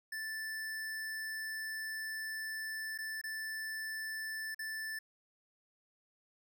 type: tone with dropouts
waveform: square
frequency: 1760 Hz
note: A6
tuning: in tune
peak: -39 dBFS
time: 0.12-4.99 s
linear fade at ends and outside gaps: 5 ms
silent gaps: 2.978-2.986 / 3.215-3.238 / 4.546-4.591 s
effects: none